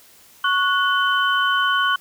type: tone cluster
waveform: sine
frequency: 1110 / 1471 / 3047 Hz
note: C#6 / F#6 / G7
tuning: +2 / -11 / -50 cents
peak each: -20 / -19 / -24 dBFS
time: 0.44-1.96 s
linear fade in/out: 5 ms
effects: white hiss -50 dBFS RMS until 2 s